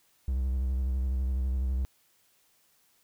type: tone with vibrato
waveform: triangle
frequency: 64.7 Hz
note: C2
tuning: 19 cents flat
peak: -24 dBFS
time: 0.28-1.85 s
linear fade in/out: 0 ms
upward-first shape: square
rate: 12 Hz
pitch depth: 50 cents each way
effects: white hiss -67 dBFS RMS until 3.03 s